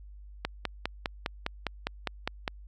click train, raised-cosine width 0.3 ms, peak -13 dBFS, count 11, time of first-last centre 0.45-2.478 s, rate 4.93 Hz, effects added 50 Hz sine -45 dBFS peak until 2.67 s + AAC 64 kbps

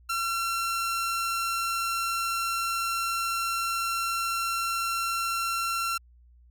sawtooth tone, 1359 Hz, F6, 48 cents flat, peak -23 dBFS, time 0.09-5.98 s, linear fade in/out 10 ms, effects added 60 Hz sine -53 dBFS peak until 6.5 s

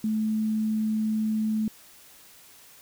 sine tone, 217.2 Hz, A3, 22 cents flat, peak -23 dBFS, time 0.04-1.68 s, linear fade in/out 2 ms, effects white hiss -52 dBFS RMS until 2.81 s

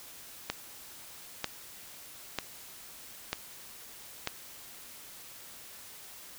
click train, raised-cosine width 0.2 ms, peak -13 dBFS, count 5, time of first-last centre 0.5-4.274 s, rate 1.06 Hz, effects white hiss -49 dBFS RMS until 6.38 s

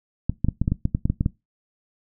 clicks, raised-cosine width 5 ms, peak -8 dBFS, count 12, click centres 0.296 / 0.446 / 0.486 / 0.616 / 0.679 / 0.72 / 0.854 / 0.949 / 1.055 / 1.1 / 1.209 / 1.261 s, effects noise-tail reverb RT60 0.2 s tail -20 dB re dry

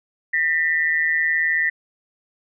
sine tone pair together, 1807 / 1965.8 Hz, A6 / B6, +46 / -9 cents, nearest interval minor second, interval 145 cents, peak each -20 dBFS, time 0.33-1.7 s, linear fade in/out 10 ms, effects none

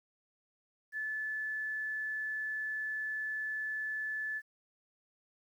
sine tone, 1735 Hz, A6, 25 cents flat, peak -34 dBFS, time 0.92-4.42 s, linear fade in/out 50 ms, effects 11-bit

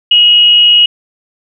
sine tone with frequency modulation, 2895 Hz, F#7, 38 cents flat, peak -3 dBFS, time 0.11-0.86 s, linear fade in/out 5 ms, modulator 296 Hz, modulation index 0.21, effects none

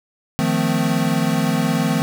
square chord, F dominant seventh, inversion third, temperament equal with one note detuned, 155.56 / 174.61 / 220 / 256.2 Hz, Eb3 / F3 / A3 / C4, 0 / 0 / 0 / -36 cents, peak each -23 dBFS, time 0.39-2.02 s, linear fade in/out 0 ms, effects none

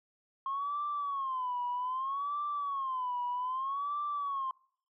sine tone with vibrato, 1070 Hz, C6, 38 cents sharp, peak -31 dBFS, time 0.46-4.51 s, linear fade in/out 2 ms, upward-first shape sine, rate 0.63 Hz, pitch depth 160 cents each way, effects noise-tail reverb RT60 0.6 s tail -26 dB re dry + tanh soft clip ceiling -27 dBFS

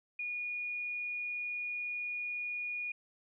sine tone, 2446 Hz, D#7, 30 cents flat, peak -35 dBFS, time 0.19-2.92 s, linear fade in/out 5 ms, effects none

